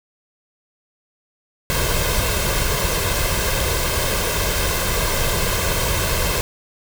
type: noise with comb filter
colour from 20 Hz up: pink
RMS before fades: -20 dBFS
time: 1.7-6.41 s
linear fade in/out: 0 ms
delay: 1.9 ms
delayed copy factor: +0.6
effects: none